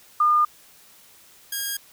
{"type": "tone pair in turn", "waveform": ["sine", "5% pulse"], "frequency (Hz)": [1212, 1629.1], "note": ["D#6", "G#6"], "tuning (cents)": [-46, -34], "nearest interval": "perfect fourth", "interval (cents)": 512, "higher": "second", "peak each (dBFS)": -15, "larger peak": "neither", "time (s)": [[0.2, 0.45], [1.52, 1.77]], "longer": "neither", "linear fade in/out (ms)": 5, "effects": ["white hiss -52 dBFS RMS until 1.92 s"]}